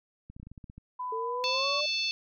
clicks, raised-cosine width 5 ms, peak -33 dBFS, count 10, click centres 0.3 / 0.365 / 0.399 / 0.43 / 0.47 / 0.516 / 0.578 / 0.642 / 0.699 / 0.78 s
sine tone with pitch glide, 1000 to 1116 Hz, B5 to C#6, +21 to +11 cents, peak -32 dBFS, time 0.99-1.81 s, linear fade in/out 10 ms, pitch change +190 cents, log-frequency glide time 1.52-1.67 s
sine exponential sweep, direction up, 440 to 604 Hz, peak -33 dBFS, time 1.12-1.86 s, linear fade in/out 5 ms
harmonic tone, 880 Hz, A5, in tune, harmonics 3 / 4 / 5 / 6 / 7, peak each -32 / -34 / -31 / -42 / -45 dBFS, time 1.44-2.11 s, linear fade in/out 0 ms
effects none

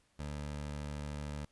20% pulse tone, 73.42 Hz, D2, in tune, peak -34 dBFS, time 0.19-1.45 s, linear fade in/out 5 ms, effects pink hiss -72 dBFS RMS until 1.51 s + resampled to 24000 Hz

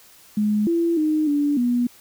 sine tone with pitch steps, 210.3 / 337.2 / 308.4 / 289.8 / 243 Hz, G#3 / E4 / D#4 / D4 / B3, +22 / +39 / -15 / -23 / -28 cents, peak -17 dBFS, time 0.37-1.87 s, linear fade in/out 5 ms, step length 300 ms, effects white hiss -50 dBFS RMS until 2 s

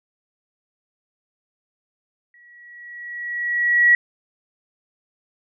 sine tone with exponential growth, 1923 Hz, B6, 47 cents flat, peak -9 dBFS, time 2.34-3.95 s, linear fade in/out 2 ms, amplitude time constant 350 ms, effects none

